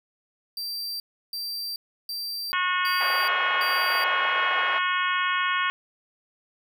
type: tone bursts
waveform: 45% pulse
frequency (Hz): 4699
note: D8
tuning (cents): 0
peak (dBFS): -29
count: 5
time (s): 0.57-4.04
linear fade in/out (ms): 2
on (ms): 430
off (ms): 330
type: harmonic tone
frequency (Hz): 363.7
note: F#4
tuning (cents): -30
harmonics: 3 / 4 / 5 / 6 / 7 / 8 / 9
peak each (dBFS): -26 / -28 / -30 / -32 / -33 / -34 / -35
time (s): 2.53-5.7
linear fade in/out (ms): 0
type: band-pass noise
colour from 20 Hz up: pink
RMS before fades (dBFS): -31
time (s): 3-4.79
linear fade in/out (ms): 10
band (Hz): 590 to 2500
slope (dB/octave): 24
effects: none